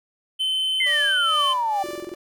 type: tone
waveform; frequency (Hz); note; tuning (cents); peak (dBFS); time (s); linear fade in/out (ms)
triangle; 3065; G7; -40; -19; 0.39-1.54; 20
type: exponential sweep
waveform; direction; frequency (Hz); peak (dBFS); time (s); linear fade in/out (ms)
sine; down; 2122 to 768; -20; 0.8-1.83; 5
type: tone with tremolo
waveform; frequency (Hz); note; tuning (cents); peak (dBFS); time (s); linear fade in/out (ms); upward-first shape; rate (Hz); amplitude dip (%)
sawtooth; 587.3; D5; 0; -27; 0.86-2.15; 5; sine; 2.2; 75
type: tone bursts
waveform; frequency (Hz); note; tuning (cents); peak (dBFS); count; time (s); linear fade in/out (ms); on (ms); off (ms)
sine; 354.2; F4; +24; -29; 7; 1.84-2.138; 0; 22; 24
effects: none